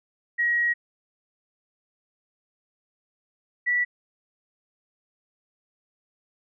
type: tone pair in turn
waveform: sine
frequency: 1900 / 1950 Hz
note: A#6 / B6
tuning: +33 / -23 cents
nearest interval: unison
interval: 44 cents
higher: second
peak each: -20 dBFS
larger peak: neither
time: 0.38-0.74 / 3.66-3.85 s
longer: first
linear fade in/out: 20 ms
effects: none